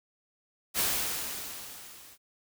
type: noise with level ramp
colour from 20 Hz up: white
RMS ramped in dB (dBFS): -26 to -53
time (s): 0.74-2.18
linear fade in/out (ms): 50
effects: none